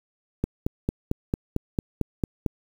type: click train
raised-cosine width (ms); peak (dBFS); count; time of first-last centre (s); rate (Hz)
3; -10; 10; 0.44-2.462; 4.45
effects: 7-bit